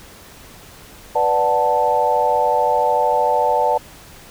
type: chord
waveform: sine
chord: B minor seventh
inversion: none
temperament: equal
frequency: 493.9 / 587.3 / 740 / 880 Hz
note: B4 / D5 / F#5 / A5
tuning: 0 / 0 / 0 / 0 cents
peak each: -21 / -20 / -21 / -17 dBFS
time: 1.15-3.78 s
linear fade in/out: 10 ms
effects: pink hiss -42 dBFS RMS until 4.3 s